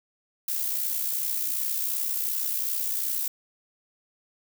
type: noise with amplitude modulation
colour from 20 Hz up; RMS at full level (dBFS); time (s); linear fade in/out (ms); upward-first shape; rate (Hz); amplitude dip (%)
violet; -26; 0.48-3.28; 5; sine; 62.7; 50
effects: none